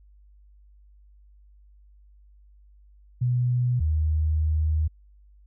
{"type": "tone pair in turn", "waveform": "sine", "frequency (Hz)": [123.47, 77.78], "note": ["B2", "D#2"], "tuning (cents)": [0, 0], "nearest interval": "minor sixth", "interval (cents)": 800, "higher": "first", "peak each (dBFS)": -20, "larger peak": "neither", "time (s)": [[3.21, 3.8], [3.8, 4.88]], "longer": "second", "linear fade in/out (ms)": 10, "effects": ["added 50 Hz sine -51 dBFS peak until 5.46 s"]}